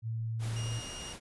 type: tone with pitch glide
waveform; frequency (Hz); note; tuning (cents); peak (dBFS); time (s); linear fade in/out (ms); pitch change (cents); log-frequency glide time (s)
sine; 113 to 113.79; A2 to A#2; +47 to -41; -32; 0.02-0.82; 50; +12; 0.48-0.54
type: noise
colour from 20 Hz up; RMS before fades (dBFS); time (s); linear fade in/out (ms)
pink; -44; 0.39-1.2; 50
type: tone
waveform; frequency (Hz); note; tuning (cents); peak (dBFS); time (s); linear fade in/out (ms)
25% pulse; 2845; F7; +31; -39; 0.56-1.13; 5
effects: resampled to 24000 Hz